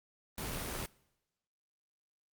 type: noise with amplitude modulation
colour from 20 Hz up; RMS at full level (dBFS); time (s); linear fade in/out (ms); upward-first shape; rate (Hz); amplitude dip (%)
pink; -37; 0.38-0.86; 0; sine; 79; 40
effects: noise-tail reverb RT60 0.9 s tail -23 dB re dry + Opus 24 kbps